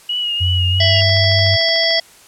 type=tone with vibrato; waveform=sine; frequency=2894 Hz; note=F#7; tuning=39 cents flat; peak=-17 dBFS; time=0.09-1.01 s; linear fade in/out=5 ms; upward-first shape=triangle; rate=3 Hz; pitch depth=43 cents each way
type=tone with pitch glide; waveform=sine; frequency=89.9 to 98.6 Hz; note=F#2 to G2; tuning=-49 to +11 cents; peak=-14 dBFS; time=0.4-1.57 s; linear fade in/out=20 ms; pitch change=+160 cents; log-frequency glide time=0.66-0.94 s
type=harmonic tone; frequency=663 Hz; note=E5; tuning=10 cents sharp; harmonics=1 / 3 / 5 / 7 / 8; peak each=-19 / -19 / -19 / -19 / -19 dBFS; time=0.8-2 s; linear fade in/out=5 ms
type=click train; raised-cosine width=0.3 ms; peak=-18 dBFS; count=14; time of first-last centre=1.02-1.983 s; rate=13.5 Hz
effects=white hiss -45 dBFS RMS until 2.27 s + low-pass 11000 Hz 12 dB/octave

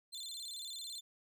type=tone with vibrato; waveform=30% pulse; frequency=3831 Hz; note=A#7; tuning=47 cents sharp; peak=-40 dBFS; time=0.12-1.01 s; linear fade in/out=20 ms; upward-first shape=square; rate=18 Hz; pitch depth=140 cents each way; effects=none

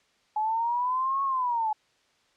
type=linear two-way sweep; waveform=sine; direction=up then down; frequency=846 to 1106 to 846 Hz; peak=-24 dBFS; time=0.36-1.73 s; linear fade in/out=5 ms; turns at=1.23 s; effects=white hiss -66 dBFS RMS until 2.36 s + low-pass 5000 Hz 12 dB/octave

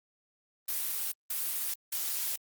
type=noise bursts; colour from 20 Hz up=blue; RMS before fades=-33 dBFS; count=3; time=0.68-2.36 s; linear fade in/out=5 ms; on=440 ms; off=180 ms; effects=Opus 32 kbps

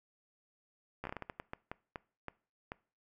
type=slowing click train; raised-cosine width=0.5 ms; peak=-25 dBFS; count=14; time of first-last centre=1.04-2.719 s; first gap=13 ms; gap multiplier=1.34; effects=noise-tail reverb RT60 0.4 s tail -22 dB re dry

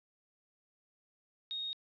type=tone; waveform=sine; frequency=3729 Hz; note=A#7; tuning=in tune; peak=-36 dBFS; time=1.51-1.73 s; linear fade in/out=0 ms; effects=resampled to 11025 Hz + 12-bit

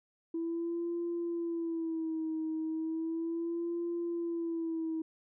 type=tone with vibrato; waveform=sine; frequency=329.6 Hz; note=E4; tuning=in tune; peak=-31 dBFS; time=0.34-5.02 s; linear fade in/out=5 ms; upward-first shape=sine; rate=0.35 Hz; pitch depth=67 cents each way; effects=tanh soft clip ceiling -28 dBFS

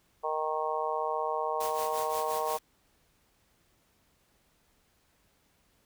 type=harmonic tone; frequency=155.56 Hz; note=D#3; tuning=in tune; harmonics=3 / 4 / 5 / 6 / 7; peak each=-35 / -35 / -35 / -35 / -35 dBFS; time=0.23-2.58 s; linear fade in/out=20 ms
type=noise with tremolo; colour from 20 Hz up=white; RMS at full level=-39 dBFS; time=1.6-2.59 s; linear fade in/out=5 ms; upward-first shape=sine; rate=5.7 Hz; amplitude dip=70%
effects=pink hiss -69 dBFS RMS until 5.85 s

